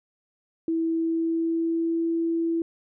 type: tone with pitch glide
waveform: sine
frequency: 327.5 to 331.9 Hz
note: E4 to E4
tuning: -11 to +12 cents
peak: -22 dBFS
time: 0.68-2.62 s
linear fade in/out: 2 ms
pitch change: +23 cents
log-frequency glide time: 0.9-2.06 s
effects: none